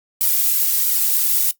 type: noise with flanger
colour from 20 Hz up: violet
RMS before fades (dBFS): -17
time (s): 0.21-1.51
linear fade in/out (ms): 0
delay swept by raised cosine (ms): 1.1 to 3.6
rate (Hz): 1.5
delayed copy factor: -0.5
effects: noise-tail reverb RT60 0.1 s tail -17 dB re dry + Opus 48 kbps

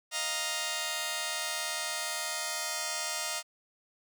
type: chord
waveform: 5% pulse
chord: Eb suspended second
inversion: none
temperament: just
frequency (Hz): 622.3 / 700 / 933.4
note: Eb5 / F5 / Bb5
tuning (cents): 0 / +4 / +2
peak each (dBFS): -25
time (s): 0.11-3.43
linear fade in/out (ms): 50
effects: none

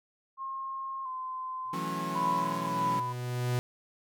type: tone with vibrato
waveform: sine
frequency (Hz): 1052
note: C6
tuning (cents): +9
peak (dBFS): -34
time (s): 0.37-2.71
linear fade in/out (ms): 50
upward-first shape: square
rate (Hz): 0.73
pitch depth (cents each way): 32
type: tone with exponential growth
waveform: 45% pulse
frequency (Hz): 123.47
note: B2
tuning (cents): 0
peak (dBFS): -26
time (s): 1.65-3.59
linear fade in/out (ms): 0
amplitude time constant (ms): 420
type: chord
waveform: sawtooth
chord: F# minor seventh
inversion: third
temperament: equal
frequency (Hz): 164.81 / 185 / 220 / 277.2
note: E3 / F#3 / A3 / C#4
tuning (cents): 0 / 0 / 0 / 0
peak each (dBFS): -34 / -35 / -39 / -36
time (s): 1.73-3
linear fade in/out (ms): 5
type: tone with tremolo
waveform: sine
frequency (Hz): 996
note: B5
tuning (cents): +14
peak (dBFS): -25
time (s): 2.15-3.13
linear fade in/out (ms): 10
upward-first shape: triangle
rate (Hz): 1.7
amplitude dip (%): 85
effects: none

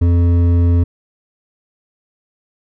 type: tone with hard clipping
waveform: sine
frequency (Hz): 86.4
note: F2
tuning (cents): -18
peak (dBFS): -11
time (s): 0.01-0.84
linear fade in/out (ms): 10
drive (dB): 9
effects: none

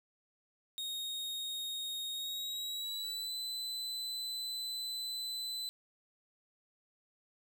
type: tone with pitch glide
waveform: 40% pulse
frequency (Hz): 3729 to 4020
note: A#7 to B7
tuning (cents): 0 to +30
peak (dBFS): -36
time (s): 0.78-5.69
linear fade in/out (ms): 0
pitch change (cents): +130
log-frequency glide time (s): 2.12-3.37
effects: none

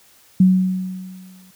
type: tone with exponential decay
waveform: sine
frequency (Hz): 185.9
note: F#3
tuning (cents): +8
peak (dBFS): -7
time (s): 0.4-1.51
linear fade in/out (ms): 5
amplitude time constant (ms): 240
effects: white hiss -52 dBFS RMS until 1.55 s

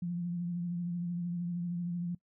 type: tone with vibrato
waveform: sine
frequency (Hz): 174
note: F3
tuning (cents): -6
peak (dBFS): -32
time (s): 0.02-2.15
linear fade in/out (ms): 5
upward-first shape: triangle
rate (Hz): 13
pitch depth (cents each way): 40
effects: noise-tail reverb RT60 0.1 s tail -22 dB re dry

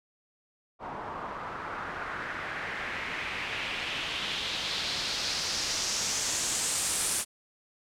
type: noise with low-pass filter sweep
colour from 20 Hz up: white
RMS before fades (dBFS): -33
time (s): 0.79-7.25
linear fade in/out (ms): 50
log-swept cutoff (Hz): 930 to 9700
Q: 2.4
effects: none

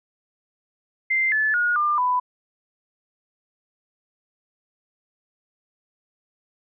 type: tone with pitch steps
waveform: sine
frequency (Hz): 2086 / 1734 / 1441.3 / 1198.1 / 995.9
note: C7 / A6 / F#6 / D6 / B5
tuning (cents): -6 / -26 / -46 / +34 / +14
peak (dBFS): -18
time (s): 1.1-2.2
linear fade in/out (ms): 10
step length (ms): 220
effects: none

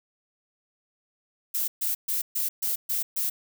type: noise bursts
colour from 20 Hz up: violet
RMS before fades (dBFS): -27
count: 7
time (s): 1.54-3.3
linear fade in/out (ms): 10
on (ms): 140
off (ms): 130
effects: none

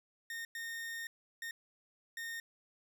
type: tone bursts at uneven times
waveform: 40% pulse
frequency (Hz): 1838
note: A#6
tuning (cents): -25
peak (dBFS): -39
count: 4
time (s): 0.3-0.45 / 0.55-1.07 / 1.42-1.51 / 2.17-2.4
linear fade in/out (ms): 2
effects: none

